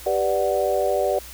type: chord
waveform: sine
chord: G major seventh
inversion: none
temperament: equal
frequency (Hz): 392 / 493.9 / 587.3 / 740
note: G4 / B4 / D5 / F#5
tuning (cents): 0 / 0 / 0 / 0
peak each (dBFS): -25 / -25 / -22 / -26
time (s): 0.06-1.19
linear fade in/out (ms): 5
effects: added 60 Hz sine -43 dBFS peak until 1.33 s + white hiss -41 dBFS RMS until 1.33 s